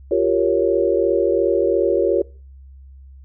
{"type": "chord", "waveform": "sine", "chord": "G half-diminished seventh", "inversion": "third", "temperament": "equal", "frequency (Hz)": [349.2, 392, 466.2, 554.4], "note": ["F4", "G4", "Bb4", "Db5"], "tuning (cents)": [0, 0, 0, 0], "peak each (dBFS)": -20, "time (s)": [0.11, 2.22], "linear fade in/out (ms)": 5, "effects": ["noise-tail reverb RT60 0.4 s tail -23 dB re dry", "added 67 Hz sine -39 dBFS peak until 3.24 s"]}